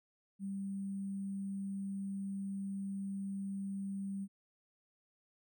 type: tone with sample-and-hold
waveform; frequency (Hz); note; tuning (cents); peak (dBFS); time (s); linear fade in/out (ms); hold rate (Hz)
sine; 196; G3; 0; -37; 0.39-4.28; 50; 8820
effects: none